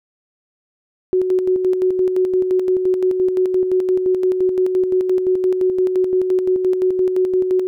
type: tone with tremolo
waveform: sine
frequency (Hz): 370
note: F#4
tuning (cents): 0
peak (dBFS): -12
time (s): 1.13-7.67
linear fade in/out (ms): 0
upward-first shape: square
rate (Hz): 5.8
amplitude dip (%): 45
effects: none